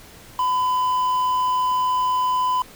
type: tone with quantisation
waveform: triangle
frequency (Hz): 1006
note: B5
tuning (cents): +32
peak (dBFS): -16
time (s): 0.39-2.62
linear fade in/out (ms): 2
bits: 6
effects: pink hiss -45 dBFS RMS until 2.75 s